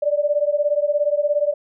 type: beating tone pair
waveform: sine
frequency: 580 / 597 Hz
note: D5 / D5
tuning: -22 / +28 cents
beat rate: 17 Hz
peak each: -19 / -20 dBFS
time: 0.02-1.54 s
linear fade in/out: 10 ms
effects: none